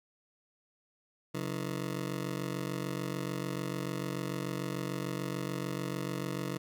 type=ring-modulated tone; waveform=20% pulse; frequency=157.1 Hz; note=D#3; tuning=17 cents sharp; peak=-26 dBFS; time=1.34-6.58 s; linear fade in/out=10 ms; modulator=23.4 Hz; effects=none